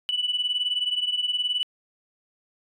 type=beating tone pair; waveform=sine; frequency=2962 / 2981 Hz; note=F#7 / F#7; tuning=+1 / +12 cents; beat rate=19 Hz; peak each=-24 / -27 dBFS; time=0.09-1.63 s; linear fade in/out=0 ms; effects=tanh soft clip ceiling -17 dBFS